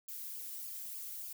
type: noise with flanger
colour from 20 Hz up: violet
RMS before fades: -44 dBFS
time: 0.08-1.33 s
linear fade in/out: 5 ms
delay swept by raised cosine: 0.5 to 2.2 ms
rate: 3.4 Hz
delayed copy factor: -1
effects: none